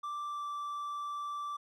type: tone with pitch glide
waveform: triangle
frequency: 1174.7 to 1167.3 Hz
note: D6 to D6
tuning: 0 to -11 cents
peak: -34 dBFS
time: 0.03-1.57 s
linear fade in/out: 10 ms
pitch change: -11 cents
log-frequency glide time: 0.27-0.46 s
effects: none